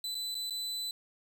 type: tone with dropouts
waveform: 40% pulse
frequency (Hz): 4000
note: B7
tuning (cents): +21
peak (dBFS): -33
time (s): 0.04-0.91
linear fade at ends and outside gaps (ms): 2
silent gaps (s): 0.146-0.151 / 0.345-0.351 / 0.498-0.506
effects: none